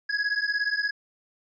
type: beating tone pair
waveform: square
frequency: 1661.2 / 1678.2 Hz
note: G#6 / G#6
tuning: 0 / +18 cents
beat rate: 17 Hz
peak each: -28 dBFS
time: 0.09-0.91 s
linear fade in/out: 10 ms
effects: resampled to 16000 Hz